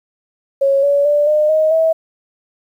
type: tone with pitch steps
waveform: sine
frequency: 550 / 568.1 / 586.8 / 606 / 626 / 646.6 Hz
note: C#5 / C#5 / D5 / D#5 / D#5 / E5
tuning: -14 / +42 / -2 / -46 / +10 / -34 cents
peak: -10 dBFS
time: 0.61-1.93 s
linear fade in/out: 10 ms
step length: 220 ms
effects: 8-bit